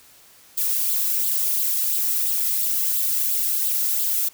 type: noise with flanger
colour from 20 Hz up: violet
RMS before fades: -22 dBFS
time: 0.57-4.29 s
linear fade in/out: 10 ms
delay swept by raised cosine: 0.24 to 1.54 ms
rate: 2.9 Hz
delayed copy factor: +0.5
effects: white hiss -51 dBFS RMS until 4.33 s